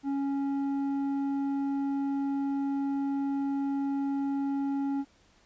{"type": "tone with low-pass filter", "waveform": "square", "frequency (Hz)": 277.2, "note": "C#4", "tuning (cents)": 0, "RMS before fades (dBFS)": -30, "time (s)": [0.03, 5.05], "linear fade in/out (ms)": 50, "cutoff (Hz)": 680, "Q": 0.92, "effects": ["pink hiss -63 dBFS RMS until 5.45 s", "resampled to 16000 Hz"]}